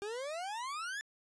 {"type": "exponential sweep", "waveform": "40% pulse", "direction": "up", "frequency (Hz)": [395, 1771], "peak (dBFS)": -37, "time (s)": [0.02, 1.01], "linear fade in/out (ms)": 0, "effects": ["resampled to 22050 Hz"]}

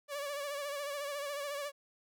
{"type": "tone with vibrato", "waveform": "sawtooth", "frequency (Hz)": 572, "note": "D5", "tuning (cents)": -46, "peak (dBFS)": -33, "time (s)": [0.08, 1.72], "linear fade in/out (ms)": 50, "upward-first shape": "sine", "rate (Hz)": 14, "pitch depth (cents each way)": 53, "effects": []}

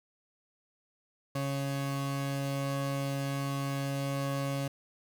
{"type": "tone pair together", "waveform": "30% pulse", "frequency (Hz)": [138.59, 553.7], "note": ["C#3", "C#5"], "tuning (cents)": [0, -2], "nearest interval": "2 octaves", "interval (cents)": 2398, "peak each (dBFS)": [-29, -36], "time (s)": [1.35, 4.68], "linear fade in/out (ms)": 5, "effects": []}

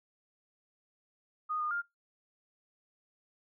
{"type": "tone with pitch steps", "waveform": "sine", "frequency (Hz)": [1238, 1220, 1404], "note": ["D#6", "D#6", "F6"], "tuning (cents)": [-9, -34, 9], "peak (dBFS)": -31, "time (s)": [1.49, 1.82], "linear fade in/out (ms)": 20, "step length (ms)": 110, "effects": ["noise-tail reverb RT60 0.2 s tail -24 dB re dry"]}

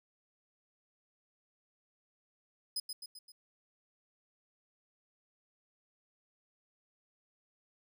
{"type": "tone with echo", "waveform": "sawtooth", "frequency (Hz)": 5030, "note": "D#8", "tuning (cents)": 18, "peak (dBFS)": -31, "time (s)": [2.76, 2.8], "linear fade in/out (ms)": 5, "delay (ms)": 130, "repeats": 4, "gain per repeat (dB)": -5, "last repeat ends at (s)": 3.32, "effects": []}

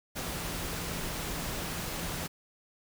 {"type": "tone in noise", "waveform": "sine", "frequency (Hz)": 168.5, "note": "E3", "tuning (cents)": 38, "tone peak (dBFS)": -43, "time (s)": [0.15, 2.28], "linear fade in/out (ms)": 20, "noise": "pink", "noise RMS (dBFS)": -36, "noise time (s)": [0.15, 2.28], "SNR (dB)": -10, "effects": []}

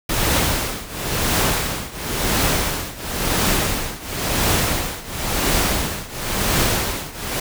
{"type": "noise with tremolo", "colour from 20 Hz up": "pink", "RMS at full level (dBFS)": -17, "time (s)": [0.09, 7.4], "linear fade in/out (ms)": 5, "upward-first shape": "triangle", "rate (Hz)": 0.96, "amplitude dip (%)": 90, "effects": []}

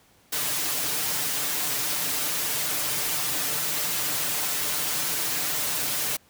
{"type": "noise with comb filter", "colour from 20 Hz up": "white", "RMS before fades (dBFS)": -27, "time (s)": [0.32, 6.17], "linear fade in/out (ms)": 10, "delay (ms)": 6.7, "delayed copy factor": 0.95, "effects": ["pink hiss -59 dBFS RMS until 6.29 s", "high-pass 60 Hz 12 dB/octave"]}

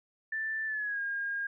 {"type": "tone with pitch glide", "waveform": "sine", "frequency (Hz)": [1767, 1620.3], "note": ["A6", "G#6"], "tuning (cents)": [7, -43], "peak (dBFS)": -31, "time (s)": [0.32, 1.47], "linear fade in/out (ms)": 5, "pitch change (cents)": -150, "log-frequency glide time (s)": [0.66, 1.01], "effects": []}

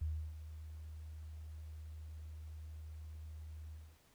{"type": "tone with ADSR envelope", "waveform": "sine", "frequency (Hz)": 77.78, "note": "D#2", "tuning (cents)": 0, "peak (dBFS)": -34, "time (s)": [0.01, 3.98], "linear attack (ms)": 9, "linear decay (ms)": 310, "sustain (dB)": -12, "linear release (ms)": 260, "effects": ["pink hiss -69 dBFS RMS until 4.14 s"]}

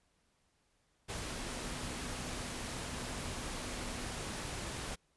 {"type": "tone in noise", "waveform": "sine", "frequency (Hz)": 246.2, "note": "B3", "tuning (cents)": -5, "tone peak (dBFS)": -50, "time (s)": [1.29, 4.17], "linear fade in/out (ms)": 20, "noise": "pink", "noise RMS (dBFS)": -41, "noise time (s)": [1.08, 4.96], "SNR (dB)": -12, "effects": ["pink hiss -75 dBFS RMS until 5.16 s", "resampled to 24000 Hz"]}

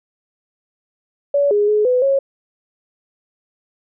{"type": "tone with pitch steps", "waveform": "sine", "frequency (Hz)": [569, 413.5, 422.6, 501, 547], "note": ["C#5", "G#4", "G#4", "B4", "C#5"], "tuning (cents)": [45, -8, 30, 25, -23], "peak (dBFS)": -12, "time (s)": [1.34, 2.19], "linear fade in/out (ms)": 5, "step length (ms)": 170, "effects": []}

